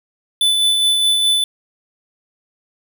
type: tone with tremolo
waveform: square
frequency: 3498 Hz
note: A7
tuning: 11 cents flat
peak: -12 dBFS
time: 0.41-1.44 s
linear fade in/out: 2 ms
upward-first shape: sine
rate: 4.8 Hz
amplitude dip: 30%
effects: none